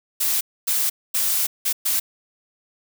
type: noise bursts at uneven times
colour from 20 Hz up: blue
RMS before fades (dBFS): -21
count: 5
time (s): 0.2-0.41 / 0.67-0.9 / 1.14-1.47 / 1.65-1.73 / 1.85-2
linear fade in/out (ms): 10
effects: none